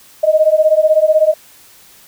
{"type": "beating tone pair", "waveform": "sine", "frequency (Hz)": [615, 631], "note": ["D#5", "D#5"], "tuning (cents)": [-20, 24], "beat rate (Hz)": 16, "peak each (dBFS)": -11, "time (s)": [0.23, 1.34], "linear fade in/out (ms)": 10, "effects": ["white hiss -44 dBFS RMS until 2.07 s"]}